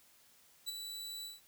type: tone with ADSR envelope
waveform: sawtooth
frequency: 3951 Hz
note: B7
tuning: in tune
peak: -32 dBFS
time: 0.66-1.41 s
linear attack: 27 ms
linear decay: 18 ms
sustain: -7 dB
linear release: 170 ms
effects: white hiss -65 dBFS RMS until 1.47 s